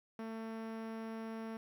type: tone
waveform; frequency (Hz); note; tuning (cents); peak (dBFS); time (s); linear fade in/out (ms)
sawtooth; 223.7; A3; +29; -37; 0.19-1.57; 2
effects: low-pass 2000 Hz 12 dB/octave + 11-bit